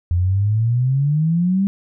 sine exponential sweep, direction up, 85.1 to 200.6 Hz, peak -14 dBFS, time 0.11-1.67 s, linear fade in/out 0 ms, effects none

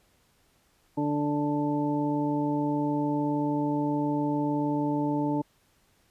harmonic tone, 146.8 Hz, D3, in tune, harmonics 1 / 2 / 3 / 4 / 6, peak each -33 / -26 / -37 / -36 / -33 dBFS, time 0.97-5.42 s, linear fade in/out 10 ms, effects pink hiss -66 dBFS RMS until 6.1 s + resampled to 32000 Hz

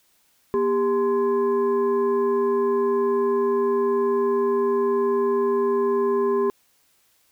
sine tone with frequency modulation, 399.5 Hz, G4, 33 cents sharp, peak -18 dBFS, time 0.54-6.5 s, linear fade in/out 0 ms, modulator 640 Hz, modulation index 0.65, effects white hiss -63 dBFS RMS until 7.31 s

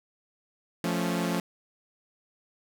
sawtooth chord, F augmented, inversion none, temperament equal, 174.61 / 220 / 277.2 Hz, F3 / A3 / C#4, 0 / 0 / 0 cents, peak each -25 / -28 / -29 dBFS, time 0.84-1.4 s, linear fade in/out 2 ms, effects none

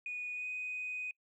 sine tone with pitch glide, 2467 to 2496 Hz, D#7 to D#7, -15 to +5 cents, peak -36 dBFS, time 0.06-1.11 s, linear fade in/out 2 ms, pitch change +20 cents, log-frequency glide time 0.34-0.46 s, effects noise-tail reverb RT60 0.1 s tail -26 dB re dry + tanh soft clip ceiling -32 dBFS

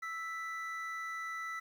triangle tone pair together, 1317.4 / 1975.5 Hz, E6 / B6, -1 / 0 cents, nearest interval perfect fifth, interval 701 cents, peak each -39 / -39 dBFS, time 0.02-1.6 s, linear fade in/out 10 ms, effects 11-bit

